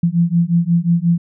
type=beating tone pair; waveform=sine; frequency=167.8 / 173.4 Hz; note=E3 / F3; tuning=+31 / -12 cents; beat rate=5.6 Hz; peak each=-15 dBFS; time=0.03-1.18 s; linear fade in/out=5 ms; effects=none